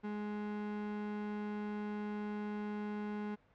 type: tone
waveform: 35% pulse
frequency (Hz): 208.9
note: G#3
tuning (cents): +10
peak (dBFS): -36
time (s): 0.03-3.36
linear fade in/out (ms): 20
effects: pink hiss -68 dBFS RMS until 3.54 s + low-pass 2000 Hz 12 dB/octave